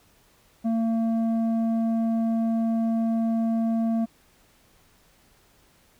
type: tone with low-pass filter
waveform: square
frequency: 226.8 Hz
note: A#3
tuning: 47 cents flat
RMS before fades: -24 dBFS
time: 0.64-4.06 s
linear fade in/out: 20 ms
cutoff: 510 Hz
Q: 2.1
effects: pink hiss -60 dBFS RMS until 5.99 s